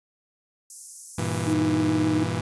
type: high-pass noise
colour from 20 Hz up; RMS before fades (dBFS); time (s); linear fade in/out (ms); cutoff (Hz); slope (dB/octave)
white; -39; 0.7-1.53; 2; 5800; 48
type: chord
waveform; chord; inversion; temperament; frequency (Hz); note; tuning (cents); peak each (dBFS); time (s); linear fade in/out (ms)
sawtooth; E diminished; first; just; 98.89 / 118.67 / 164.81; G2 / Bb2 / E3; +16 / +31 / 0; -26 / -25 / -26; 1.18-2.41; 5
type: tone with vibrato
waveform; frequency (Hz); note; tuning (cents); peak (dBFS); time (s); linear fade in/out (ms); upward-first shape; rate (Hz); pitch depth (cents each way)
sine; 311.1; D#4; 0; -21; 1.47-2.24; 10; square; 7.1; 14
effects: resampled to 24000 Hz